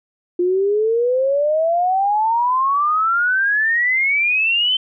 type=exponential sweep; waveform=sine; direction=up; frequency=349.2 to 3100 Hz; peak=-14 dBFS; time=0.39-4.77 s; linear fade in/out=5 ms; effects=none